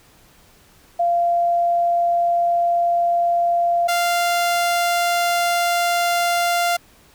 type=tone pair in turn; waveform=sine / sawtooth; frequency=691 / 695.4 Hz; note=F5 / F5; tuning=-19 / -8 cents; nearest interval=unison; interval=11 cents; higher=second; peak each=-15 / -13 dBFS; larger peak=second; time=0.99-3.88 / 3.88-6.77 s; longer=neither; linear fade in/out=10 ms; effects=pink hiss -52 dBFS RMS until 7.14 s